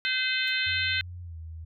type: harmonic tone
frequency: 514 Hz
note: C5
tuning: 31 cents flat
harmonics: 3 / 4 / 5 / 6 / 7 / 8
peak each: -30 / -31 / -32 / -33 / -33 / -34 dBFS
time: 0.05-1.01 s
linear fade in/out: 0 ms
type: noise with exponential decay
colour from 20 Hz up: white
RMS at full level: -49 dBFS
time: 0.47-0.58 s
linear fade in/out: 5 ms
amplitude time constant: 23 ms
type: tone with pitch glide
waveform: sine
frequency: 88.3 to 80.97 Hz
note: F2 to E2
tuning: +20 to -30 cents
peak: -37 dBFS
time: 0.66-1.65 s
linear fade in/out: 10 ms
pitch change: -150 cents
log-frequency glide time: 1.22-1.37 s
effects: none